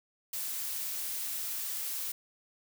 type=noise; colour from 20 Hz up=blue; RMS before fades=-36 dBFS; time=0.33-2.12 s; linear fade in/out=5 ms; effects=none